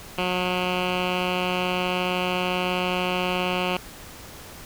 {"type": "tone with low-pass filter", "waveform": "10% pulse", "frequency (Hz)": 181.3, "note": "F#3", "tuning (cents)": -35, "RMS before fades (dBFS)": -25, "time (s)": [0.18, 3.77], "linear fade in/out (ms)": 2, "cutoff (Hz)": 2900, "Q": 2.8, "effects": ["pink hiss -42 dBFS RMS until 4.65 s"]}